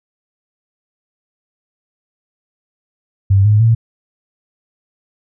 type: tone with pitch steps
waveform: sine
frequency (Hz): 98 / 105.64 / 113.88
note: G2 / G#2 / A#2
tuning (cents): 0 / +30 / -40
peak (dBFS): -7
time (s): 3.3-3.75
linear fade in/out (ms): 10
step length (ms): 150
effects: none